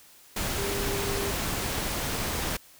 sine tone in noise, 398.9 Hz, G4, 30 cents sharp, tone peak -32 dBFS, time 0.58-1.31 s, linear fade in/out 5 ms, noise pink, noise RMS -30 dBFS, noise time 0.36-2.57 s, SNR -5 dB, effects white hiss -54 dBFS RMS until 2.79 s

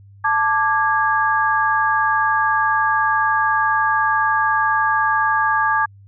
sine tone cluster, 879 / 1177 / 1645 Hz, A5 / D6 / G#6, -2 / +3 / -17 cents, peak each -19 dBFS, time 0.24-5.86 s, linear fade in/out 10 ms, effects added 99 Hz sine -42 dBFS peak until 6.07 s

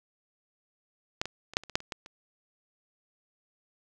clicks, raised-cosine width 0.2 ms, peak -11 / -18 / -26 / -6 / -28 / -28 / -6 / -28 / -17 / -28 dBFS, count 10, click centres 1.215 / 1.256 / 1.536 / 1.569 / 1.636 / 1.697 / 1.755 / 1.804 / 1.922 / 2.061 s, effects none

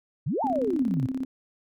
sine exponential two-way sweep, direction up then down, 114.2 to 932.3 to 114.2 Hz, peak -24 dBFS, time 0.26-1.07 s, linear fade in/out 10 ms, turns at 0.43 s
sine tone with tremolo, 261.6 Hz, C4, in tune, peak -25 dBFS, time 0.44-1.25 s, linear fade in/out 2 ms, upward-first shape square, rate 17 Hz, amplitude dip 65%
effects none

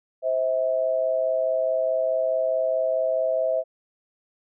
sine tone pair together, 522 / 646.7 Hz, C5 / E5, -4 / -33 cents, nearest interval major third, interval 371 cents, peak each -25 / -22 dBFS, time 0.22-3.64 s, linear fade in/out 50 ms, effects none

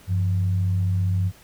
sine tone pair together, 95.9 / 170.87 Hz, G2 / F3, -37 / -38 cents, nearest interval minor seventh, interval 999 cents, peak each -19 / -31 dBFS, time 0.07-1.32 s, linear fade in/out 50 ms, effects pink hiss -51 dBFS RMS until 1.43 s

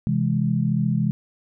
sine chord, C augmented, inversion none, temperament equal, 130.81 / 164.81 / 207.7 Hz, C3 / E3 / G#3, 0 / 0 / 0 cents, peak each -23 dBFS, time 0.07-1.11 s, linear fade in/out 0 ms, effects none

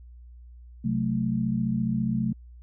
sine chord, F# diminished, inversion second, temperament equal, 130.81 / 185 / 220 Hz, C3 / F#3 / A3, 0 / 0 / 0 cents, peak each -29 / -29 / -26 dBFS, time 0.84-2.33 s, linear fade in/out 10 ms, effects added 60 Hz sine -44 dBFS peak until 2.62 s

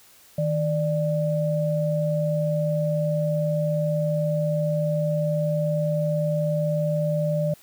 sine tone pair together, 157.1 / 591.6 Hz, D#3 / D5, +17 / +13 cents, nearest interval octave + major seventh, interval 2296 cents, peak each -23 / -24 dBFS, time 0.38-7.54 s, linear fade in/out 5 ms, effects white hiss -53 dBFS RMS until 7.62 s

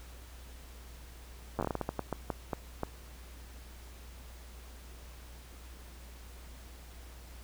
slowing click train, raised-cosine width 1 ms, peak -18 dBFS, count 15, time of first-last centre 1.59-2.834 s, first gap 9 ms, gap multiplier 1.31, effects added 60 Hz sine -48 dBFS peak until 7.43 s + pink hiss -55 dBFS RMS until 7.43 s

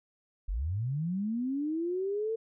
sine linear sweep, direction up, 38.99 to 455.1 Hz, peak -29 dBFS, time 0.48-2.36 s, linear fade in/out 10 ms, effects none

